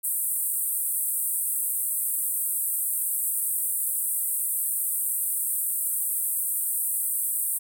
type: band-pass noise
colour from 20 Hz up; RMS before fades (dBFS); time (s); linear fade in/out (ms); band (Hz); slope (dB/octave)
pink; -27; 0.03-7.59; 20; 8300 to 16000; 96
effects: none